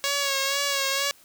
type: tone with vibrato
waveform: 5% pulse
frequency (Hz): 554.4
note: C#5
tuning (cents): 0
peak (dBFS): -12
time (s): 0.04-1.11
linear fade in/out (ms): 0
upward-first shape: sine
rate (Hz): 2.1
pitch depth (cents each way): 39
effects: white hiss -55 dBFS RMS until 1.24 s